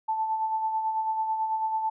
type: tone with tremolo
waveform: sine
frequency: 880 Hz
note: A5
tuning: in tune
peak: -23 dBFS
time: 0.08-1.9 s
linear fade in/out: 10 ms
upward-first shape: sine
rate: 9.1 Hz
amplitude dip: 45%
effects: none